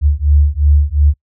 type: beating tone pair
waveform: sine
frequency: 71.7 / 74.5 Hz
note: D2 / D2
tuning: -41 / +25 cents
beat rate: 2.8 Hz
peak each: -11 dBFS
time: 0.01-1.14 s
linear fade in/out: 50 ms
effects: noise-tail reverb RT60 0.1 s tail -26 dB re dry